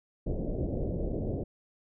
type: low-pass noise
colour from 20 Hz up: pink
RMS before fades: -32 dBFS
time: 0.26-1.44 s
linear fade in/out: 10 ms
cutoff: 610 Hz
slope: 48 dB/octave
effects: none